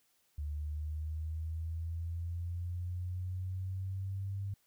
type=linear sweep; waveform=sine; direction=up; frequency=73.42 to 99.3 Hz; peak=-35 dBFS; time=0.38-4.54 s; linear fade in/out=5 ms; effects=white hiss -73 dBFS RMS until 4.66 s